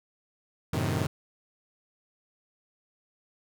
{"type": "chord", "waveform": "sawtooth", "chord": "F# diminished seventh", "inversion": "none", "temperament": "equal", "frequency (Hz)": [92.5, 110, 130.81, 155.56], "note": ["F#2", "A2", "C3", "Eb3"], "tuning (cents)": [0, 0, 0, 0], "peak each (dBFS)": -28, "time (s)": [0.73, 1.07], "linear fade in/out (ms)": 5, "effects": []}